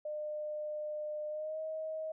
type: tone with pitch glide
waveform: sine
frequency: 604 to 631.1 Hz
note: D5 to D#5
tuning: +48 to +24 cents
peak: -36 dBFS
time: 0.05-2.12 s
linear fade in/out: 5 ms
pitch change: +76 cents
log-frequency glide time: 1.28-1.6 s
effects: none